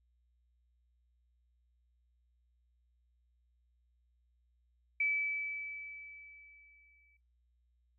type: tone with exponential decay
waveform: sine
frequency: 2303 Hz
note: D7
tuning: 34 cents flat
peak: -28 dBFS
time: 5-7.17 s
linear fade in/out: 5 ms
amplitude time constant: 470 ms
effects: noise-tail reverb RT60 0.4 s tail -23 dB re dry + added 60 Hz sine -70 dBFS peak until 7.98 s